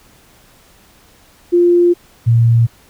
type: tone pair in turn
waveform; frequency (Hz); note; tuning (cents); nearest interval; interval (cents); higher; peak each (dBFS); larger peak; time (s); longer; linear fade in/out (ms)
sine; 349.2 / 116.24; F4 / A#2; 0 / -4; octave + perfect fifth; 1904; first; -7; neither; 1.52-1.94 / 2.26-2.67; first; 20
effects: pink hiss -48 dBFS RMS until 2.89 s